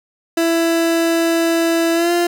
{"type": "tone with pitch glide", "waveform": "30% pulse", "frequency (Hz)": [332.3, 346.8], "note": ["E4", "F4"], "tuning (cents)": [14, -12], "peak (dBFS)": -11, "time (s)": [0.37, 2.27], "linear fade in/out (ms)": 5, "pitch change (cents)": 74, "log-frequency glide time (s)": [1.94, 2.12], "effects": []}